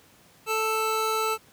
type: tone pair together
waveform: 25% pulse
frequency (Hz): 440 / 1319.6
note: A4 / E6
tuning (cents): 0 / +1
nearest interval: octave + perfect fifth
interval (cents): 1901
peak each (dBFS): -23 / -24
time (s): 0.46-1.38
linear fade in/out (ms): 50
effects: pink hiss -56 dBFS RMS until 1.52 s + high-pass 100 Hz 12 dB/octave